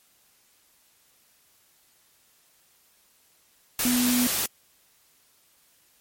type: tone in noise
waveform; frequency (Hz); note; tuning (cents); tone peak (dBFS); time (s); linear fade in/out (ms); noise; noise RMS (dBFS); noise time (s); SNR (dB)
sine; 246.9; B3; 0; -21; 3.85-4.27; 2; white; -26; 3.79-4.46; +2
effects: white hiss -62 dBFS RMS until 6 s + MP3 64 kbps